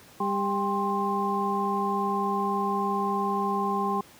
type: harmonic tone with a mistuned harmonic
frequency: 199.3 Hz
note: G3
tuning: 29 cents sharp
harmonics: 1 / 2 / 4 / 5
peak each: -30 / -31 / -30 / -28 dBFS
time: 0.2-4.01 s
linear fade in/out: 5 ms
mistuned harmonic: 5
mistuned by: +97 cents
effects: pink hiss -52 dBFS RMS until 4.19 s + high-pass 100 Hz 12 dB/octave